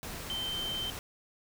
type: tone in noise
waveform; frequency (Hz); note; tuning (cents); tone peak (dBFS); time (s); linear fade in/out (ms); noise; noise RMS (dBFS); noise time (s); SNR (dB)
sine; 3110; G7; -14; -33; 0.3-0.9; 0; pink; -41; 0.03-0.99; +5
effects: none